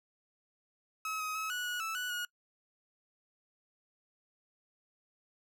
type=tone with pitch steps; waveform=30% pulse; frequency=1284 / 1263 / 1287 / 1468 / 1458 / 1315 / 1478 / 1447 Hz; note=E6 / D#6 / E6 / F#6 / F#6 / E6 / F#6 / F#6; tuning=-46 / +26 / -42 / -14 / -26 / -5 / -2 / -39 cents; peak=-32 dBFS; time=1.05-2.25 s; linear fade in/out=2 ms; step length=150 ms; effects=noise-tail reverb RT60 0.1 s tail -24 dB re dry